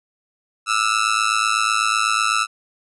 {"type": "tone with amplitude modulation", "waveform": "sawtooth", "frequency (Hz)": 1318.5, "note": "E6", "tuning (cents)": 0, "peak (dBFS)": -9, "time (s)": [0.66, 2.47], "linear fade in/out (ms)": 50, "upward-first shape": "sine", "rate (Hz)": 108, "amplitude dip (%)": 95, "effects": ["resampled to 24000 Hz"]}